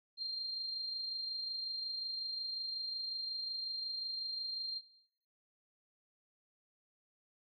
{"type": "tone with amplitude modulation", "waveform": "sine", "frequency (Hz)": 4186, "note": "C8", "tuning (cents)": 0, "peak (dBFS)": -35, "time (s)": [0.17, 4.82], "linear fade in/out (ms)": 50, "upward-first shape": "sine", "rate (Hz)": 25.5, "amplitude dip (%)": 35, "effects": ["noise-tail reverb RT60 0.8 s tail -18 dB re dry"]}